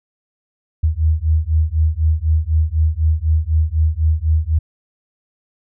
sine beating tone pair, 77 / 81 Hz, D#2 / E2, -17 / -30 cents, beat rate 4 Hz, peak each -16 dBFS, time 0.83-4.59 s, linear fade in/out 10 ms, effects none

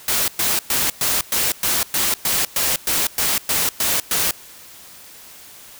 white noise bursts, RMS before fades -19 dBFS, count 14, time 0.08-4.31 s, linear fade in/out 2 ms, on 200 ms, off 110 ms, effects white hiss -42 dBFS RMS until 5.79 s

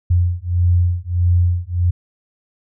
sine beating tone pair, 87.31 / 88.91 Hz, F2 / F2, 0 / +31 cents, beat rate 1.6 Hz, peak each -16 dBFS, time 0.1-1.91 s, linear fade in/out 10 ms, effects none

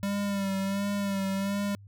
square tone with vibrato, 197.8 Hz, G3, 16 cents sharp, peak -28 dBFS, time 0.03-1.75 s, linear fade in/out 0 ms, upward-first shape sine, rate 1.4 Hz, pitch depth 40 cents each way, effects added 100 Hz sine -47 dBFS peak until 1.87 s

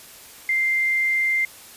sine tone, 2093 Hz, C7, in tune, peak -18 dBFS, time 0.49-1.45 s, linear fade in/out 2 ms, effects white hiss -44 dBFS RMS until 1.76 s + resampled to 32000 Hz

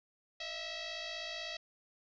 sine tone with frequency modulation, 622 Hz, D#5, 1 cent flat, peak -39 dBFS, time 0.4-1.57 s, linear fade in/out 5 ms, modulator 650 Hz, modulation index 6.8, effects none

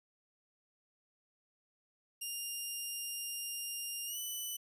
5% pulse tone with pitch glide, 2804 to 2988 Hz, F7 to F#7, +6 to +16 cents, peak -30 dBFS, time 2.21-4.57 s, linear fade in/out 10 ms, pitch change +110 cents, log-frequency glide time 4.06-4.18 s, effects resampled to 32000 Hz

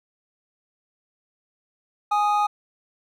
triangle tone pair together, 830.6 / 1243.2 Hz, G#5 / D#6, 0 / -2 cents, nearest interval perfect fifth, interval 698 cents, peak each -18 / -21 dBFS, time 2.11-2.47 s, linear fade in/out 10 ms, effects none

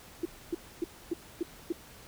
sine tone bursts, 340 Hz, F4, 46 cents flat, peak -27 dBFS, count 6, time 0.23-1.724 s, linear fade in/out 5 ms, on 24 ms, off 270 ms, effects pink hiss -52 dBFS RMS until 2.07 s

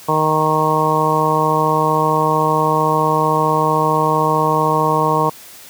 harmonic tone, 155.56 Hz, D#3, in tune, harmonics 1 / 2 / 3 / 4 / 5 / 6 / 7, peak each -21 / -24 / -20 / -23 / -24 / -18 / -18 dBFS, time 0.08-5.3 s, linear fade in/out 10 ms, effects white hiss -39 dBFS RMS until 5.69 s + high-pass 80 Hz 12 dB/octave

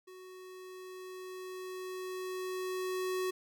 square tone with level ramp, 370.8 Hz, F#4, 4 cents sharp, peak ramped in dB -50 to -32 dBFS, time 0.07-3.31 s, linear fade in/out 10 ms, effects none

